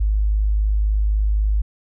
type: tone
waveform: sine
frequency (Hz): 51.91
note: G#1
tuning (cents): 0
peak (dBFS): -15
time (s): 0-1.62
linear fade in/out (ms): 10
effects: none